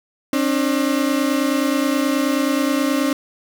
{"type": "tone pair together", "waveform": "35% pulse", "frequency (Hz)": [269.6, 299], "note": ["C#4", "D4"], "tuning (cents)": [-48, 31], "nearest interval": "major second", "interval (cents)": 179, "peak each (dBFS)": [-17, -19], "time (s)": [0.33, 3.13], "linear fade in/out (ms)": 2, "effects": []}